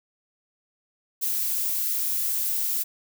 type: noise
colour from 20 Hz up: violet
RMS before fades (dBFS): -26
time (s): 1.21-2.84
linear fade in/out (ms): 20
effects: none